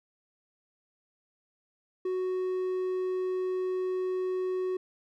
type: tone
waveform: triangle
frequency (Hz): 370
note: F#4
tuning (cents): 0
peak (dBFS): -26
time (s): 2.05-4.77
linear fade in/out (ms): 5
effects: none